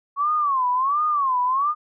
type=tone with vibrato; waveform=sine; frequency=1101 Hz; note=C#6; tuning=12 cents flat; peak=-18 dBFS; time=0.16-1.75 s; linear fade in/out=50 ms; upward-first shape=sine; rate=1.4 Hz; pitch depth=190 cents each way; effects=none